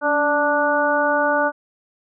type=harmonic tone with a mistuned harmonic; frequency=293.7 Hz; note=D4; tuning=in tune; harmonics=1 / 2 / 3 / 4 / 5; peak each=-26 / -20 / -22 / -25 / -21 dBFS; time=0.01-1.52 s; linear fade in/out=50 ms; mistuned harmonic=1; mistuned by=-39 cents; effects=none